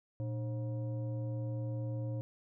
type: tone with frequency modulation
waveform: sine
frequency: 116.54 Hz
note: A#2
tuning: in tune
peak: -34 dBFS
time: 0.2-2.21 s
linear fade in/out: 0 ms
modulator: 418 Hz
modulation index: 0.55
effects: none